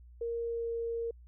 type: tone with pitch glide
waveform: sine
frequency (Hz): 466.2 to 463.2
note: A#4 to A#4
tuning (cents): 0 to -11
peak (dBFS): -32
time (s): 0.21-1.11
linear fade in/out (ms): 5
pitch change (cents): -11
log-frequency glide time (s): 0.44-0.69
effects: added 60 Hz sine -51 dBFS peak until 1.27 s